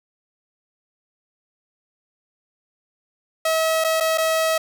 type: tone with dropouts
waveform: sawtooth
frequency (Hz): 643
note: E5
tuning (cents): -43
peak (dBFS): -14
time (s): 3.45-4.58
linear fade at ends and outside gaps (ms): 5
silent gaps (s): 3.841-3.845 / 4.002-4.006 / 4.176-4.181
effects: none